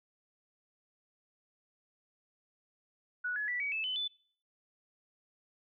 sine tone with pitch steps, 1470 / 1698.4 / 1962.2 / 2267 / 2619 / 3026 / 3496 Hz, F#6 / G#6 / B6 / C#7 / E7 / F#7 / A7, -12 / +38 / -12 / +38 / -12 / +38 / -12 cents, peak -32 dBFS, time 3.24-4.08 s, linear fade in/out 10 ms, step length 120 ms, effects noise-tail reverb RT60 0.5 s tail -21 dB re dry

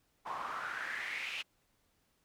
pink noise with band-pass filter sweep, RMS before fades -40 dBFS, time 0.25-1.43 s, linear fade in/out 20 ms, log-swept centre 960 to 2800 Hz, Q 5.1, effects pink hiss -75 dBFS RMS until 2.24 s

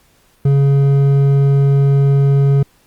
triangle tone with hard clipping, 139.2 Hz, C#3, 8 cents sharp, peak -10 dBFS, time 0.45-2.63 s, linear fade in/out 5 ms, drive 10 dB, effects pink hiss -54 dBFS RMS until 2.86 s + Opus 48 kbps

